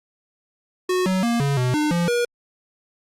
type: tone with pitch steps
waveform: square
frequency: 366.5 / 187.3 / 235 / 140.5 / 125.7 / 301.5 / 172.3 / 479.3 Hz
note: F#4 / F#3 / A#3 / C#3 / B2 / D4 / F3 / A#4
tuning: -16 / +21 / +14 / +24 / +31 / +46 / -23 / +48 cents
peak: -19 dBFS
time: 0.89-2.25 s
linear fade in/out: 5 ms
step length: 170 ms
effects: low-pass 11000 Hz 12 dB/octave + Opus 48 kbps